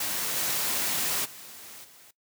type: noise with level steps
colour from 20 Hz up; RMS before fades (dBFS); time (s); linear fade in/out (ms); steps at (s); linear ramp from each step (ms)
white; -30 / -28 / -45 / -53; 0-2.11; 5; 0.35 / 1.24 / 1.83; 20
effects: noise-tail reverb RT60 0.1 s tail -18 dB re dry + high-pass 100 Hz 12 dB/octave